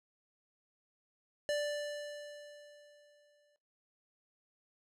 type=tone with exponential decay; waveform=square; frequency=587.3 Hz; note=D5; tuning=in tune; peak=-31 dBFS; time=1.49-3.56 s; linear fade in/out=0 ms; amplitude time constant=450 ms; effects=noise-tail reverb RT60 0.3 s tail -19 dB re dry + low-pass 9000 Hz 12 dB/octave